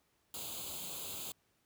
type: noise with comb filter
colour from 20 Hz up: white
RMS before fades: -43 dBFS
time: 0.34-1.32 s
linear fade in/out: 2 ms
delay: 0.27 ms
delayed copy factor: +0.85
effects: pink hiss -75 dBFS RMS until 1.65 s + high-pass 60 Hz 12 dB/octave